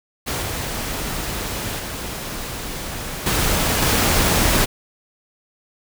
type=noise with level steps; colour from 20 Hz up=pink; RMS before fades=-24 / -26 / -29 / -19 / -17 dBFS; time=0.26-4.66 s; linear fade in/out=20 ms; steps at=0.42 / 1.79 / 3.26 / 3.82 s; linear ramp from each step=5 ms; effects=none